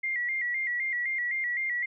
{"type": "tone with vibrato", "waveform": "sine", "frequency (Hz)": 2021, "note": "B6", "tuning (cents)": 39, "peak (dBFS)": -27, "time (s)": [0.03, 1.86], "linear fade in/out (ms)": 10, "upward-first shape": "square", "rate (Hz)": 3.9, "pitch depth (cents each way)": 74, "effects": []}